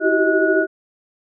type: tone cluster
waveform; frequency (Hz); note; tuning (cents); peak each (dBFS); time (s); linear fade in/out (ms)
sine; 326.6 / 374 / 387.8 / 632 / 1461; E4 / F#4 / G4 / D#5 / F#6; -16 / +19 / -19 / +27 / -22; -20; 0-0.67; 50
effects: none